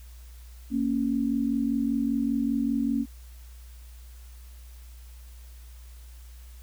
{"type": "tone pair together", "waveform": "sine", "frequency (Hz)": [231.7, 276.8], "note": ["A#3", "C#4"], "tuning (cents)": [-10, -2], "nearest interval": "minor third", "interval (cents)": 308, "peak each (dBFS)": -26, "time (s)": [0.7, 3.06], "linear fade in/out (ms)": 50, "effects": ["added 60 Hz sine -43 dBFS peak until 6.62 s", "white hiss -57 dBFS RMS until 6.62 s"]}